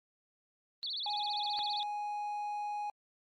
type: tone with vibrato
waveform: sine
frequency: 3911 Hz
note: B7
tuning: 18 cents flat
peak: -35 dBFS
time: 0.83-1.83 s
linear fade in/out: 0 ms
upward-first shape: sine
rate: 15 Hz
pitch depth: 260 cents each way
type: tone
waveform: triangle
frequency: 830.6 Hz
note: G#5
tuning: in tune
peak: -33 dBFS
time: 1.06-2.9 s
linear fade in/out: 2 ms
type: clicks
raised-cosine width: 0.3 ms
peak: -32 dBFS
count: 2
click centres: 1.589 / 1.592 s
effects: Opus 32 kbps